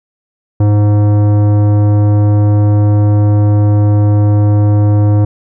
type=tone with tanh clipping; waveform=sine; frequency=103.83 Hz; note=G#2; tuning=in tune; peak=-8 dBFS; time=0.6-5.25 s; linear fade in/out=5 ms; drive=15 dB; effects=none